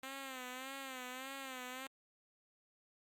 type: tone with vibrato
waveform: 5% pulse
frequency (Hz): 261.6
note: C4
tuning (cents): 0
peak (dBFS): -33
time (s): 0.03-1.87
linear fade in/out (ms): 2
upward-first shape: sine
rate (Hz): 1.7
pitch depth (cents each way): 76
effects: Opus 48 kbps

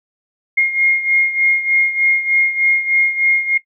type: beating tone pair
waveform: sine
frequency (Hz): 2137 / 2140.3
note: C7 / C7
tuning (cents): +36 / +39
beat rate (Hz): 3.3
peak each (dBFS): -13 / -18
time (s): 0.57-3.58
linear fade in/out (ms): 10
effects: noise-tail reverb RT60 0.1 s tail -17 dB re dry

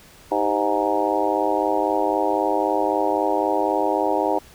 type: harmonic tone with a mistuned harmonic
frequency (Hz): 103.83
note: G#2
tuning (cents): 0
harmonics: 3 / 4 / 5 / 6 / 7 / 8 / 9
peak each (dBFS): -26 / -26 / -26 / -26 / -26 / -26 / -26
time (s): 0.31-4.39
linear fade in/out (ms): 10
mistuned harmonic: 4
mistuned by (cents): -82
effects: pink hiss -48 dBFS RMS until 4.54 s

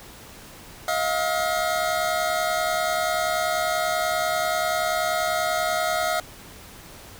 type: tone pair together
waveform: 25% pulse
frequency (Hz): 638.7 / 709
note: D#5 / F5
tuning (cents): +45 / +26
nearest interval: major second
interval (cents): 181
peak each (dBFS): -21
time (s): 0.88-6.2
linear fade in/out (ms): 2
effects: pink hiss -44 dBFS RMS until 7.19 s

